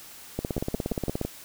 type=two click trains; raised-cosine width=2 ms; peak=-15 / -14 dBFS; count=5 / 15; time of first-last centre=0.58-1.25 / 0.39-1.214 s; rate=5.97 / 17 Hz; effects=white hiss -46 dBFS RMS until 1.44 s